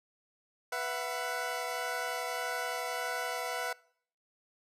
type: chord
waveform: 20% pulse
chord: B suspended fourth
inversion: none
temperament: equal with one note detuned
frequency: 493.9 / 668.5 / 740 Hz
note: B4 / E5 / F#5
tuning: 0 / +24 / 0 cents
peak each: -33 dBFS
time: 0.72-3.73 s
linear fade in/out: 5 ms
effects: noise-tail reverb RT60 0.6 s tail -23 dB re dry + resampled to 32000 Hz